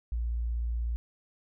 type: tone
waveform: sine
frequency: 58.2 Hz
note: A#1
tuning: 2 cents flat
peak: -28 dBFS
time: 0.12-0.96 s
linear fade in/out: 0 ms
effects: none